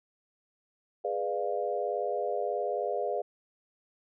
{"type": "chord", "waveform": "sine", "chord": "G# diminished seventh", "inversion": "none", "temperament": "equal with one note detuned", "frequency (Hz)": [415.3, 493.9, 597.3, 698.5], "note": ["G#4", "B4", "D5", "F5"], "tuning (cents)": [0, 0, 29, 0], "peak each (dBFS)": -34, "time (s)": [1.04, 3.22], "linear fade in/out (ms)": 10, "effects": []}